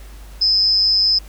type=tone with amplitude modulation; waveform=sine; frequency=5100 Hz; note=D#8; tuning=42 cents sharp; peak=-9 dBFS; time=0.41-1.19 s; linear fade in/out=10 ms; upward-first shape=sine; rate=195 Hz; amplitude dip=70%; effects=added 50 Hz sine -35 dBFS peak until 1.28 s + pink hiss -46 dBFS RMS until 1.28 s